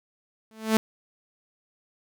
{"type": "tone with exponential growth", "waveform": "sawtooth", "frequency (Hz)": 220, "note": "A3", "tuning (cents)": 0, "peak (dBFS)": -11, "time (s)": [0.51, 0.77], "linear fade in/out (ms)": 0, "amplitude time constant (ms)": 55, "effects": []}